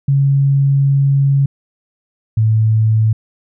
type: tone pair in turn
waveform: sine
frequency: 138.59 / 110 Hz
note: C#3 / A2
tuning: 0 / 0 cents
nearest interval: major third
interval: 400 cents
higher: first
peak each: -9 dBFS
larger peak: neither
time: 0.08-1.46 / 2.37-3.13 s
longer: first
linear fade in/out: 5 ms
effects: none